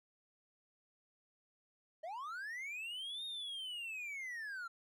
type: linear two-way sweep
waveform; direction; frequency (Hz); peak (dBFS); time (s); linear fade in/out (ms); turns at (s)
triangle; up then down; 600 to 3729 to 1342; -40; 2.03-4.68; 10; 3.25
effects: none